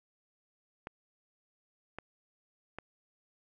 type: clicks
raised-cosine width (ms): 0.5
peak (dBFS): -25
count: 3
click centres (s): 0.871 / 1.986 / 2.786
effects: none